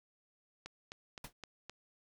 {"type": "click train", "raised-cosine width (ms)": 0.2, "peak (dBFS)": -28, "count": 5, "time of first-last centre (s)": [0.66, 1.696], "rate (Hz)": 3.86}
{"type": "noise with exponential decay", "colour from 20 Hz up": "pink", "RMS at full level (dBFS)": -40, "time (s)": [1.24, 1.33], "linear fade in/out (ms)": 5, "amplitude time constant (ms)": 18}
{"effects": []}